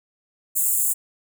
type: high-pass noise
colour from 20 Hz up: pink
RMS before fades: -21 dBFS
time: 0.55-0.94 s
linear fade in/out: 20 ms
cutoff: 7100 Hz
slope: 96 dB/octave
effects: none